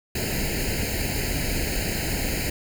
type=noise with comb filter; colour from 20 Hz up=pink; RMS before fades=-26 dBFS; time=0.15-2.5 s; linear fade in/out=5 ms; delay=0.43 ms; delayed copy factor=+0.95; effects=none